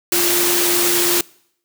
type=tone in noise; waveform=sine; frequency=349.2 Hz; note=F4; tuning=in tune; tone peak=-20 dBFS; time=0.12-1.21 s; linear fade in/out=2 ms; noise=white; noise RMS=-17 dBFS; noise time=0.12-1.21 s; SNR=-6 dB; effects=noise-tail reverb RT60 0.7 s tail -25 dB re dry + high-pass 150 Hz 12 dB/octave